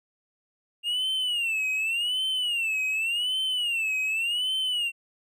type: tone with vibrato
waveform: triangle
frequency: 2794 Hz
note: F7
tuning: in tune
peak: -23 dBFS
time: 0.83-4.92 s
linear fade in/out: 50 ms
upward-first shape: sine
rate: 0.87 Hz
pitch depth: 170 cents each way
effects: none